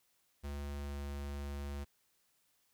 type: tone with pitch glide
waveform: square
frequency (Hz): 71.4 to 70.99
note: D2 to C#2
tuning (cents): -48 to +42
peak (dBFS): -40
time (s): 0.43-1.85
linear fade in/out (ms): 20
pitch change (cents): -10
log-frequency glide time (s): 0.82-0.9
effects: white hiss -75 dBFS RMS until 2.73 s